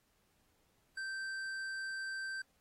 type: tone with hard clipping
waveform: sine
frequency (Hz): 1560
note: G6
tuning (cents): -9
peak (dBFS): -40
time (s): 0.97-2.42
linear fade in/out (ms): 5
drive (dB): 9
effects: pink hiss -75 dBFS RMS until 2.6 s + AAC 48 kbps